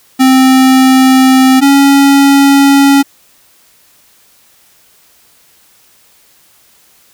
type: tone pair in turn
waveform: square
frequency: 261.6 / 278.1 Hz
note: C4 / C#4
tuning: 0 / +6 cents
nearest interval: minor second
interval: 106 cents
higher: second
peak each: -4 dBFS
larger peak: neither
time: 0.19-1.61 / 1.61-3.03 s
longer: neither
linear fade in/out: 20 ms
effects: white hiss -47 dBFS RMS until 7.13 s